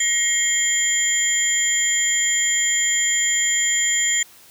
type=tone cluster; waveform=sine; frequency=1893 / 2150 / 3206 / 7100 Hz; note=A#6 / C7 / G7 / A8; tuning=+26 / +47 / +38 / +15 cents; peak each=-23 / -26 / -25 / -18 dBFS; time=0-4.23 s; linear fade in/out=5 ms; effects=tanh soft clip ceiling -10 dBFS + white hiss -48 dBFS RMS until 4.5 s